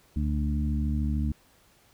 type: harmonic tone with a mistuned harmonic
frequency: 73.4 Hz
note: D2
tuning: in tune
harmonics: 1 / 2 / 3 / 4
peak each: -26 / -33 / -31 / -37 dBFS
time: 0.16-1.32 s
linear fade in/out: 5 ms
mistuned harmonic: 1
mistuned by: -25 cents
effects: pink hiss -61 dBFS RMS until 1.93 s